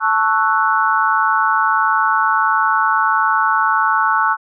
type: chord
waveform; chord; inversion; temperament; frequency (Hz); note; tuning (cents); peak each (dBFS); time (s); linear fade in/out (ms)
sine; F# minor seventh; first; equal; 880 / 1108.7 / 1318.5 / 1480; A5 / C#6 / E6 / F#6; 0 / 0 / 0 / 0; -18; 0-4.37; 50
effects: none